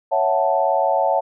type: chord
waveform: sine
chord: F# minor seventh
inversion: second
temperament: equal with one note detuned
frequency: 554.4 / 661.2 / 740 / 880 Hz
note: C#5 / E5 / F#5 / A5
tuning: 0 / +5 / 0 / 0 cents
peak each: -21 dBFS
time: 0.11-1.21 s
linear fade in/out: 20 ms
effects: none